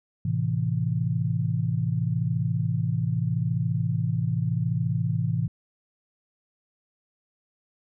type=chord; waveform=sine; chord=A minor; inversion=none; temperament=equal; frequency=110 / 130.81 / 164.81 Hz; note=A2 / C3 / E3; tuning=0 / 0 / 0 cents; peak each=-27 dBFS; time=0.25-5.48 s; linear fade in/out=5 ms; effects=none